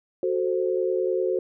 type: chord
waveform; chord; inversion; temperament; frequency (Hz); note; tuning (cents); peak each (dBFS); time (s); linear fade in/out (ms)
sine; F# diminished; none; equal; 370 / 440 / 523.3; F#4 / A4 / C5; 0 / 0 / 0; -24 / -28 / -27; 0.23-1.39; 2
effects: none